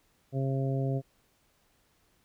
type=harmonic tone; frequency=134.7 Hz; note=C#3; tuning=49 cents flat; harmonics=1 / 2 / 3 / 4 / 5; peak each=-28 / -36 / -37 / -39 / -40 dBFS; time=0.32-1.02 s; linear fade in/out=50 ms; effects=pink hiss -69 dBFS RMS until 2.24 s